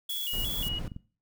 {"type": "tone with vibrato", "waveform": "sine", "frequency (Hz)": 3126, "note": "G7", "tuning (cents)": -6, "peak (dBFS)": -32, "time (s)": [0.09, 0.79], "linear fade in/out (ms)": 5, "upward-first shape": "square", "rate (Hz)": 2.8, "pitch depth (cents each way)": 130}
{"type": "noise with tremolo", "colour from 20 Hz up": "violet", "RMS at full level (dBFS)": -35, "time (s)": [0.09, 0.69], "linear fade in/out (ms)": 10, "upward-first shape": "triangle", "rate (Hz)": 17, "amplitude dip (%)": 25}
{"type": "noise", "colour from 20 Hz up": "brown", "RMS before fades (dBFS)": -36, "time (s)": [0.33, 0.88], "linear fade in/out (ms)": 5}
{"type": "clicks", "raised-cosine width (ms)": 5, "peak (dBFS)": -27, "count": 8, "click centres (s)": [0.615, 0.669, 0.716, 0.815, 0.847, 0.878, 0.918, 0.964]}
{"effects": ["noise-tail reverb RT60 0.4 s tail -20 dB re dry"]}